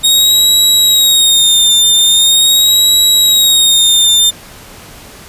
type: tone with vibrato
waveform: sawtooth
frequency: 3729 Hz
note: A#7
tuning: in tune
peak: -3 dBFS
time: 0.03-4.31 s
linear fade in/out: 20 ms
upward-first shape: sine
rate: 0.42 Hz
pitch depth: 62 cents each way
effects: pink hiss -34 dBFS RMS until 5.28 s + resampled to 32000 Hz